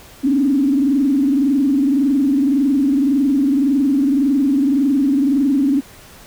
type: tone with frequency modulation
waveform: sine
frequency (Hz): 275.8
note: C#4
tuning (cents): -9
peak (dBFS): -12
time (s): 0.23-5.81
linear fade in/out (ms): 20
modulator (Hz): 21.8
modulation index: 1
effects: pink hiss -42 dBFS RMS until 6.26 s